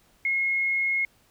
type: tone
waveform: sine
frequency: 2160 Hz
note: C#7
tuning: 45 cents flat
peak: -22 dBFS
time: 0.25-1.05 s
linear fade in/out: 2 ms
effects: pink hiss -62 dBFS RMS until 1.3 s

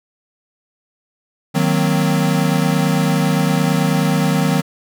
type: chord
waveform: square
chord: C half-diminished seventh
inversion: first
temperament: equal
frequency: 155.56 / 185 / 233.1 / 261.6 Hz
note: Eb3 / Gb3 / Bb3 / C4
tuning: 0 / 0 / 0 / 0 cents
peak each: -18 / -19 / -24 / -22 dBFS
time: 1.54-4.62 s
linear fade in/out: 20 ms
effects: none

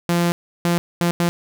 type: tone bursts at uneven times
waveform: sawtooth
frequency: 172.4 Hz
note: F3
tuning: 22 cents flat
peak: -12 dBFS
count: 4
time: 0.09-0.32 / 0.65-0.78 / 1.01-1.11 / 1.2-1.29 s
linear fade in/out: 0 ms
effects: none

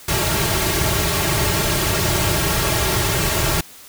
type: noise with comb filter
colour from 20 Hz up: pink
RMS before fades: -19 dBFS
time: 0.08-3.61 s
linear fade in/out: 5 ms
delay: 4 ms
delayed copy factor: -0.8
effects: white hiss -42 dBFS RMS until 3.88 s

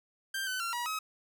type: tone with pitch steps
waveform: sawtooth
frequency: 1578 / 1513 / 1370 / 962 / 1275 Hz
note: G6 / F#6 / F6 / B5 / D#6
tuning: +11 / +38 / -34 / -46 / +42 cents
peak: -29 dBFS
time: 0.34-0.99 s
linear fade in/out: 5 ms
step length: 130 ms
effects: none

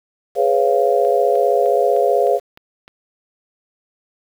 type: chord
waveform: sine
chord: C# dominant seventh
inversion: second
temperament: just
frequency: 415.8 / 498.9 / 554.4 / 693 Hz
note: G#4 / B4 / C#5 / E#5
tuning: +2 / +17 / 0 / -14 cents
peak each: -18 dBFS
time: 0.35-2.4 s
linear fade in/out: 50 ms
type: click train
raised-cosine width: 0.3 ms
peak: -25 dBFS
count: 7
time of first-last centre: 1.05-2.879 s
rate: 3.28 Hz
effects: 7-bit

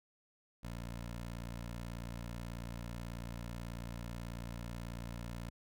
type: tone with notch filter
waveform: 15% pulse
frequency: 58.3 Hz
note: A#1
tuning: 1 cent sharp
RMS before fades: -44 dBFS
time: 0.63-5.5 s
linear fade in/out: 10 ms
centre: 390 Hz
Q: 2
effects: none

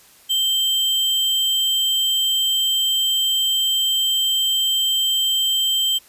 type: tone with sample-and-hold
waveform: sine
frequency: 3136 Hz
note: G7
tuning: in tune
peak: -16 dBFS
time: 0.29-5.99 s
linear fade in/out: 20 ms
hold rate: 11025 Hz
effects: white hiss -50 dBFS RMS until 6.08 s + resampled to 32000 Hz

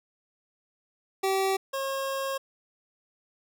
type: tone pair in turn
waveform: 25% pulse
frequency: 385.4 / 541.1 Hz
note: G4 / C#5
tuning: -29 / -42 cents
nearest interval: tritone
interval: 587 cents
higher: second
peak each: -20 / -25 dBFS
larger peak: first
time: 1.23-1.57 / 1.73-2.38 s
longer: second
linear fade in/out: 10 ms
effects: none

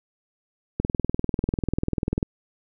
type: click train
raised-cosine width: 3 ms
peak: -10 dBFS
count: 30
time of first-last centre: 0.8-2.229 s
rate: 20.3 Hz
effects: none

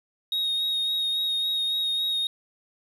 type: tone with vibrato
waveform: sine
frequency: 3747 Hz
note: A#7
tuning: 8 cents sharp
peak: -21 dBFS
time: 0.32-2.27 s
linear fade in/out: 2 ms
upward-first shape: sine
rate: 3.6 Hz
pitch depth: 19 cents each way
effects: tanh soft clip ceiling -22 dBFS + 9-bit

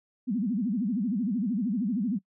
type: tone with vibrato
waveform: sine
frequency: 220 Hz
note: A3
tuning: in tune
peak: -25 dBFS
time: 0.27-2.19 s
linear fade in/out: 20 ms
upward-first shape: sine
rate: 13 Hz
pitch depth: 280 cents each way
effects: noise-tail reverb RT60 0.1 s tail -24 dB re dry

